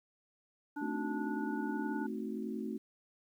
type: harmonic tone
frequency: 292.4 Hz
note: D4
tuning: 7 cents flat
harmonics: 1 / 3 / 5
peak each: -38 / -43 / -45 dBFS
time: 0.76-2.07 s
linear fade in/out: 10 ms
type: chord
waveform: sine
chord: A diminished seventh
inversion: none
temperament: equal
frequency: 220 / 261.6 / 311.1 / 370 Hz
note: A3 / C4 / Eb4 / Gb4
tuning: 0 / 0 / 0 / 0 cents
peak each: -39 / -42 / -44 / -43 dBFS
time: 0.81-2.78 s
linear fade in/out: 10 ms
effects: 11-bit